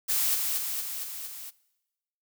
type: noise with echo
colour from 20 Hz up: blue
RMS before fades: -26 dBFS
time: 0.08-0.36 s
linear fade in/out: 20 ms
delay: 230 ms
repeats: 5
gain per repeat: -3 dB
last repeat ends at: 1.51 s
effects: noise-tail reverb RT60 1.0 s tail -21 dB re dry